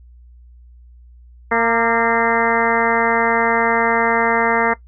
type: harmonic tone with a mistuned harmonic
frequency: 230 Hz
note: A#3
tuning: 23 cents flat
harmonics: 1 / 2 / 3 / 4 / 5 / 6 / 7 / 8 / 9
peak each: -24 / -19 / -23 / -20 / -23 / -24 / -25 / -23 / -24 dBFS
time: 1.51-4.74 s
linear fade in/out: 10 ms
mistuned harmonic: 5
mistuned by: +39 cents
effects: noise-tail reverb RT60 0.1 s tail -18 dB re dry + added 60 Hz sine -41 dBFS peak until 4.87 s